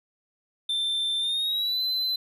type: tone with pitch glide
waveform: triangle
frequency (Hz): 3563 to 4046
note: A7 to B7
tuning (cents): +21 to +41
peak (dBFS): -23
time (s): 0.69-2.16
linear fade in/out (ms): 5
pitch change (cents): +220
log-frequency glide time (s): 1.19-1.82
effects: none